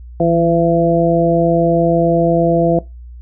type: harmonic tone with a mistuned harmonic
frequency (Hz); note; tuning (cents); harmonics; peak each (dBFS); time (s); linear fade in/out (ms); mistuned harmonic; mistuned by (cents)
168.6; E3; +39; 1 / 2 / 3 / 4; -16 / -16 / -16 / -16; 0.2-2.79; 2; 1; -24
effects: noise-tail reverb RT60 0.2 s tail -19 dB re dry + added 60 Hz sine -31 dBFS peak until 3.21 s